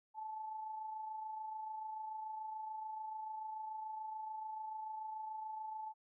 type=tone with amplitude modulation; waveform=sine; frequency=870 Hz; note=A5; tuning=20 cents flat; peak=-40 dBFS; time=0.14-5.94 s; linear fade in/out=50 ms; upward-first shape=sine; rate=26.9 Hz; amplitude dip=40%; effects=none